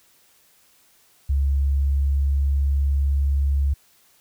sine tone with pitch glide, 69.3 to 69.74 Hz, C#2 to C#2, 0 to +11 cents, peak -17 dBFS, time 1.29-3.74 s, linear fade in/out 10 ms, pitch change +11 cents, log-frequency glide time 1.49-2.75 s, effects white hiss -58 dBFS RMS until 4.2 s

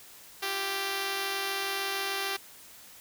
5% pulse tone pair together, 345.5 / 392 Hz, F4 / G4, -19 / 0 cents, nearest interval major second, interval 219 cents, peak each -29 / -19 dBFS, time 0.42-2.37 s, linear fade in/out 10 ms, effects white hiss -51 dBFS RMS until 3 s

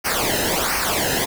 pink noise with flanger, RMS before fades -21 dBFS, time 0.04-1.26 s, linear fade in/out 20 ms, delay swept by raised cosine 0.27 to 0.89 ms, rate 1.4 Hz, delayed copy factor -0.75, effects none

